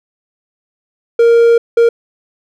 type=tone bursts at uneven times; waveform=triangle; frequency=466.2 Hz; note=A#4; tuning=in tune; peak=-3 dBFS; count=2; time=1.19-1.58 / 1.77-1.89 s; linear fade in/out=5 ms; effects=none